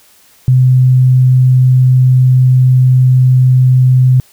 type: tone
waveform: sine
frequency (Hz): 128.1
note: C3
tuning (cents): -36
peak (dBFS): -4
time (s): 0.48-4.2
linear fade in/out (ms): 0
effects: white hiss -46 dBFS RMS until 4.32 s